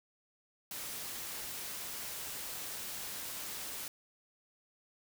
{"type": "noise", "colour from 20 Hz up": "white", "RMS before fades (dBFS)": -42, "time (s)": [0.71, 3.88], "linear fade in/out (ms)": 2, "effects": []}